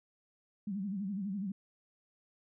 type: tone with vibrato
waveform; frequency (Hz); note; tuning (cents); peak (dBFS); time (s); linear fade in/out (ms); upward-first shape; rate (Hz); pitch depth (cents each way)
sine; 197.2; G3; +11; -34; 0.67-1.52; 5; sine; 12; 120
effects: none